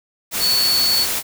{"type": "tone in noise", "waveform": "sine", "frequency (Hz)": 4435, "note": "C#8", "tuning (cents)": 0, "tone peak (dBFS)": -15, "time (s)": [0.39, 1.07], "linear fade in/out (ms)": 50, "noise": "white", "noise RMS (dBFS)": -22, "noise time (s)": [0.31, 1.23], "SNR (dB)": 4, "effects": []}